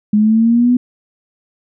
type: linear sweep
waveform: sine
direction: up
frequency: 207.7 to 250 Hz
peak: -8 dBFS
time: 0.13-0.77 s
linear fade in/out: 5 ms
effects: none